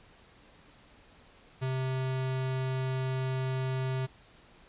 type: tone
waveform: square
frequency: 130.81 Hz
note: C3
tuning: in tune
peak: -30 dBFS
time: 1.61-4.07 s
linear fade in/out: 20 ms
effects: pink hiss -58 dBFS RMS until 4.68 s + resampled to 8000 Hz